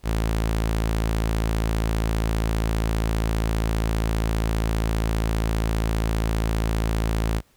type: tone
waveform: sawtooth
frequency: 55 Hz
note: A1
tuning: in tune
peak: -17 dBFS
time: 0.03-7.42 s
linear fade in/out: 50 ms
effects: pink hiss -61 dBFS RMS until 7.56 s